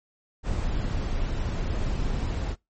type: noise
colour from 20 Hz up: brown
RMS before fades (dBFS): -27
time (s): 0.43-2.56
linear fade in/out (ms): 50
effects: noise-tail reverb RT60 0.2 s tail -23 dB re dry + MP3 32 kbps